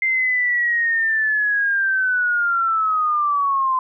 sine linear sweep, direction down, 2093 to 1027 Hz, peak -16 dBFS, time 0.02-3.79 s, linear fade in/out 2 ms, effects none

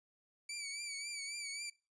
15% pulse tone with vibrato, 2297 Hz, D7, 39 cents flat, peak -34 dBFS, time 0.49-1.7 s, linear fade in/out 5 ms, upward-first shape triangle, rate 3.7 Hz, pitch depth 70 cents each way, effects noise-tail reverb RT60 0.3 s tail -21 dB re dry + resampled to 22050 Hz

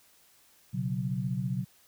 sine chord, B suspended second, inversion none, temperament equal, 123.47 / 138.59 / 185 Hz, B2 / C#3 / F#3, 0 / 0 / 0 cents, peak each -33 dBFS, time 0.73-1.65 s, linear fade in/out 20 ms, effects white hiss -62 dBFS RMS until 1.87 s

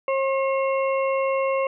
harmonic tone with a mistuned harmonic, 538 Hz, C5, 48 cents sharp, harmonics 1 / 2 / 4 / 5, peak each -21 / -27 / -33 / -35 dBFS, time 0.08-1.67 s, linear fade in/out 2 ms, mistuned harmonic 5, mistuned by +30 cents, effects none

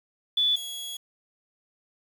sine / sawtooth tone pair in turn, 3461 / 3340 Hz, A7 / G#7, -29 / +9 cents, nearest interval minor second, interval 62 cents, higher first, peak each -20 / -31 dBFS, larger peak first, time 0.37-0.56 / 0.56-0.97 s, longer second, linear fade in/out 5 ms, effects 8-bit

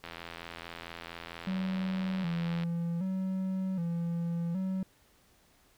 click train, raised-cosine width 0.3 ms, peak -25 dBFS, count 220, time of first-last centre 0.04-2.635 s, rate 84.4 Hz
triangle tone with vibrato, 178.9 Hz, F3, 42 cents sharp, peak -28 dBFS, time 1.47-4.83 s, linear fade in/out 2 ms, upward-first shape square, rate 0.65 Hz, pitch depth 94 cents each way
effects pink hiss -65 dBFS RMS until 5.77 s

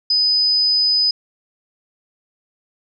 sine tone, 5000 Hz, D#8, 8 cents sharp, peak -13 dBFS, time 0.1-1.11 s, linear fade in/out 5 ms, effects none

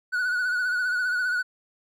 triangle tone with vibrato, 1474 Hz, F#6, 7 cents flat, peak -21 dBFS, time 0.12-1.43 s, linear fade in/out 20 ms, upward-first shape sine, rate 15 Hz, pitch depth 48 cents each way, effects none

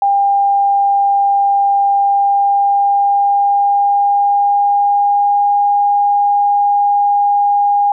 sine tone with pitch glide, 800 to 813.5 Hz, G5 to G#5, +35 to -36 cents, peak -9 dBFS, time 0.02-7.92 s, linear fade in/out 2 ms, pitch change +29 cents, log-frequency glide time 1.99-5.48 s, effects none

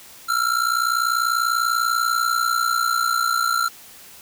square ring-modulated tone, 1365 Hz, F6, 40 cents flat, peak -16 dBFS, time 0.28-3.69 s, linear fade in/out 20 ms, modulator 30.1 Hz, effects white hiss -44 dBFS RMS until 4.21 s

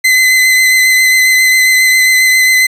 40% pulse tone with vibrato, 2038 Hz, C7, 46 cents flat, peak -5 dBFS, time 0.04-2.67 s, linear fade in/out 10 ms, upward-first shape triangle, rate 7.4 Hz, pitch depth 20 cents each way, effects resampled to 32000 Hz

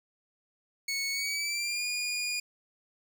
20% pulse tone with pitch glide, 2211 to 2439 Hz, C#7 to D#7, -5 to -35 cents, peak -25 dBFS, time 0.88-2.4 s, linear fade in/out 5 ms, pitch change +170 cents, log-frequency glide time 1.11-1.86 s, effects none

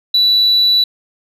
sine tone, 3951 Hz, B7, in tune, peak -7 dBFS, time 0.14-0.84 s, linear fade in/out 5 ms, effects tanh soft clip ceiling -6 dBFS

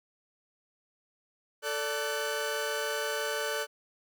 sawtooth tone cluster, 443 / 582 / 1505 Hz, A4 / D5 / F#6, +12 / -16 / +29 cents, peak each -31 dBFS, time 1.62-3.67 s, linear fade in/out 50 ms, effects none

